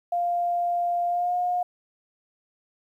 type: tone with pitch glide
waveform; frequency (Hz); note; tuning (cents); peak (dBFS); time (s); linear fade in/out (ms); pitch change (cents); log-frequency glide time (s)
sine; 698.5 to 715.7; F5 to F5; 0 to +42; -22; 0.12-1.63; 5; +42; 1.07-1.35
effects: 10-bit